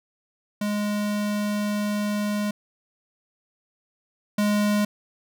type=tone pair in turn; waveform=square; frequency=207.6 / 207.6 Hz; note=G#3 / G#3; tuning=0 / 0 cents; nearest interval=unison; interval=0 cents; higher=neither; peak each=-24 / -20 dBFS; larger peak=second; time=0.61-2.51 / 4.38-4.85 s; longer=first; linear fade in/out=5 ms; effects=none